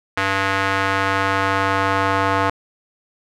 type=tone with band-pass filter sweep; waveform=square; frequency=97.2 Hz; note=G2; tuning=14 cents flat; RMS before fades=-19 dBFS; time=0.17-2.5 s; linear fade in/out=5 ms; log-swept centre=1700 to 1100 Hz; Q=1.4; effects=none